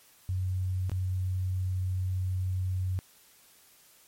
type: tone with dropouts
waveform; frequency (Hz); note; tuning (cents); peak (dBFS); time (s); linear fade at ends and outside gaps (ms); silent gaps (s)
sine; 92.7; F#2; +4; -27; 0.29-2.99; 0; 0.896-0.917
effects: white hiss -59 dBFS RMS until 4.07 s + MP3 64 kbps